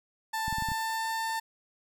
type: tone with pitch glide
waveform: 30% pulse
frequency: 886 to 896.3 Hz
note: A5 to A5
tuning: +12 to +32 cents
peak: -27 dBFS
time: 0.33-1.4 s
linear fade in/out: 10 ms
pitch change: +20 cents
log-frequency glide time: 0.49-1.16 s
type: clicks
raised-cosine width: 5 ms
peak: -25 dBFS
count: 6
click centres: 0.481 / 0.527 / 0.584 / 0.623 / 0.687 / 0.718 s
effects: none